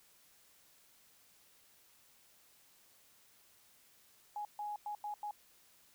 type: tone bursts at uneven times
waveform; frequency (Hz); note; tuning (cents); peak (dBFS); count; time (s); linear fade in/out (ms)
sine; 833; G#5; +5; -38; 5; 4.36-4.45 / 4.59-4.76 / 4.86-4.95 / 5.04-5.14 / 5.23-5.31; 2
effects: white hiss -66 dBFS RMS until 5.94 s